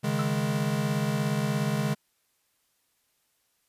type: chord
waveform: square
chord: C# suspended second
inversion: none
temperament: equal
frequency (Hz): 138.59 / 155.56 / 207.7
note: C#3 / D#3 / G#3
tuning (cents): 0 / 0 / 0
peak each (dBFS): -30 / -31 / -30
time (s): 0.03-1.95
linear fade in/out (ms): 20
type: tone with exponential decay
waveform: triangle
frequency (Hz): 1318.5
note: E6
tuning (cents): 0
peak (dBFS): -27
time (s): 0.19-0.35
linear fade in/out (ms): 1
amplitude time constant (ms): 33
effects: white hiss -72 dBFS RMS until 3.68 s + resampled to 32000 Hz